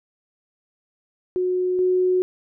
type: tone pair in turn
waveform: sine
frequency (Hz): 365.1 / 366.8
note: F#4 / F#4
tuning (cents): -23 / -15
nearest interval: unison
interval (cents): 8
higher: second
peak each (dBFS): -19 / -16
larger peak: second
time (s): 1.36-1.79 / 1.79-2.22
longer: neither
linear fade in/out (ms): 0
effects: none